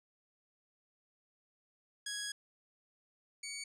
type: tone pair in turn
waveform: 10% pulse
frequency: 1661.2 / 2250 Hz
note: G#6 / C#7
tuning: 0 / +25 cents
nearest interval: perfect fourth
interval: 525 cents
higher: second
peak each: -29 / -31 dBFS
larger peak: first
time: 2.06-2.32 / 3.43-3.64 s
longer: first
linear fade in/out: 5 ms
effects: resampled to 22050 Hz